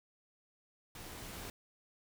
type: noise with level ramp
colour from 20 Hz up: pink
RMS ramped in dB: -49 to -45 dBFS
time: 0.95-1.5 s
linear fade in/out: 2 ms
effects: none